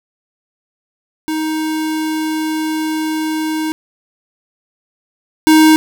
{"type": "tone pair in turn", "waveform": "square", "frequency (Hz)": [313.5, 313.5], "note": ["D#4", "D#4"], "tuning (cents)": [13, 13], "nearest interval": "unison", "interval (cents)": 0, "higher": "neither", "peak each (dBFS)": [-17, -6], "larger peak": "second", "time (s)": [[1.28, 3.72], [5.47, 5.76]], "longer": "first", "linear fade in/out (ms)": 0, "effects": []}